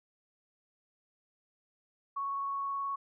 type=tone with vibrato; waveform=sine; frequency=1108.7 Hz; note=C#6; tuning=in tune; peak=-32 dBFS; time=2.16-2.96 s; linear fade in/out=10 ms; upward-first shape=triangle; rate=19 Hz; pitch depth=11 cents each way; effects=none